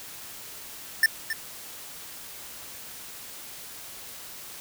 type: tone with echo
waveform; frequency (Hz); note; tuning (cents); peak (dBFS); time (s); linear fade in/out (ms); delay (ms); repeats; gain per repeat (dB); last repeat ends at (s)
square; 1788; A6; +27; -16; 1.03-1.06; 2; 270; 1; -11; 1.33
effects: white hiss -42 dBFS RMS until 4.6 s